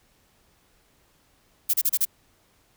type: noise bursts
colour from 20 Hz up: violet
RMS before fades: -21 dBFS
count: 5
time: 1.69-2.053 s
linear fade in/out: 10 ms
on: 47 ms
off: 32 ms
effects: pink hiss -63 dBFS RMS until 2.76 s